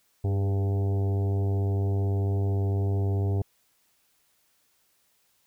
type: harmonic tone with a mistuned harmonic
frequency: 98 Hz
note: G2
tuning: in tune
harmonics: 1 / 2 / 3 / 4 / 5 / 6 / 7 / 8 / 9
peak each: -23 / -39 / -38 / -35 / -44 / -50 / -43 / -48 / -53 dBFS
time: 0.24-3.42 s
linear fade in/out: 5 ms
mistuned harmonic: 4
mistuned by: +28 cents
effects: white hiss -68 dBFS RMS until 5.46 s